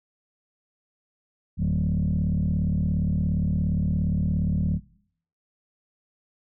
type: tone with frequency modulation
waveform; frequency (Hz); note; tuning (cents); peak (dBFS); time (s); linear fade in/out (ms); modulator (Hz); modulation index
sine; 127; B2; +49; -20; 1.57-4.8; 50; 37.2; 2.1
effects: noise-tail reverb RT60 0.6 s tail -19 dB re dry + tanh soft clip ceiling -17 dBFS